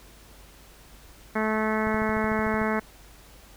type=harmonic tone; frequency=217.3 Hz; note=A3; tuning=21 cents flat; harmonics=1 / 2 / 3 / 4 / 5 / 6 / 7 / 8 / 9 / 10; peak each=-27 / -30 / -32 / -33 / -34 / -35 / -35 / -36 / -37 / -37 dBFS; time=1.35-2.8 s; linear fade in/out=10 ms
type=click train; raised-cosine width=5 ms; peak=-23 dBFS; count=11; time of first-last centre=1.87-2.616 s; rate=13.4 Hz
effects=added 50 Hz sine -52 dBFS peak until 3.56 s + pink hiss -52 dBFS RMS until 3.56 s